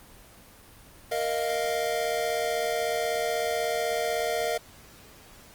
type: chord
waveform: square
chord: Bb suspended fourth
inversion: none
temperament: equal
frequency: 466.2 / 622.3 / 698.5 Hz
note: Bb4 / Eb5 / F5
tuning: 0 / 0 / 0 cents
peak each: -31 dBFS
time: 1.11-4.58 s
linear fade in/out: 10 ms
effects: pink hiss -51 dBFS RMS until 5.54 s + Opus 24 kbps